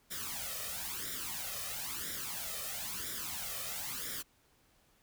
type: noise with flanger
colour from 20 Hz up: white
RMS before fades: -40 dBFS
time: 0.1-4.23 s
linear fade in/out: 20 ms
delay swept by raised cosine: 0.55 to 1.65 ms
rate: 1 Hz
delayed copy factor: +0.75
effects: pink hiss -69 dBFS RMS until 5.02 s